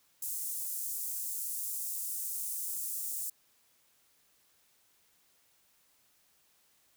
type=high-pass noise; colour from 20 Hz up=pink; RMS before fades=-37 dBFS; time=0.22-3.3 s; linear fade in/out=5 ms; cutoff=8100 Hz; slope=24 dB/octave; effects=white hiss -69 dBFS RMS until 6.96 s